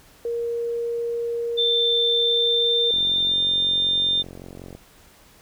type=tone; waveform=sine; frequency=469.3 Hz; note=A#4; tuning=12 cents sharp; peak=-23 dBFS; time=0.25-2.91 s; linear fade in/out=2 ms
type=tone with pitch glide; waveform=sine; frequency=3559 to 3600 Hz; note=A7 to A7; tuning=+19 to +39 cents; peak=-18 dBFS; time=1.57-4.23 s; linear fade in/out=20 ms; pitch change=+20 cents; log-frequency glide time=2.09-3.39 s
type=click train; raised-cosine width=2 ms; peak=-25 dBFS; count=83; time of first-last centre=2.94-4.75 s; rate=45.3 Hz
effects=pink hiss -52 dBFS RMS until 5.41 s